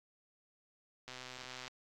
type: click train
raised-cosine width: 0.2 ms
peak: -29 dBFS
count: 77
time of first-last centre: 1.08-1.678 s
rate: 127 Hz
effects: AAC 48 kbps